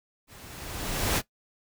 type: noise with level ramp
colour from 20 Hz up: pink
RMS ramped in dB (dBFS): -50 to -23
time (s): 0.27-1.22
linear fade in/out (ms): 50
effects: noise-tail reverb RT60 0.1 s tail -18 dB re dry